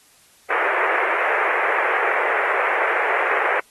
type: band-pass noise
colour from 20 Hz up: white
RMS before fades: -21 dBFS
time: 0.5-3.6 s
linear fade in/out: 5 ms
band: 390 to 2200 Hz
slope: 48 dB/octave
effects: white hiss -54 dBFS RMS until 3.7 s + AAC 32 kbps